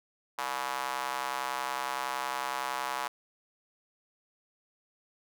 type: tone with high-pass filter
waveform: square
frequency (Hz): 65.41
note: C2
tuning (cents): 0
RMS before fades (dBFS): -34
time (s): 0.38-3.08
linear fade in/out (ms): 5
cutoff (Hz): 950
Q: 2.5
effects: none